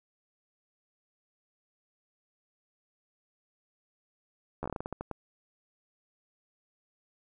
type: slowing click train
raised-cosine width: 1 ms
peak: -21 dBFS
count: 12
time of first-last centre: 4.63-5.113 s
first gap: 12 ms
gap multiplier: 1.24
effects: none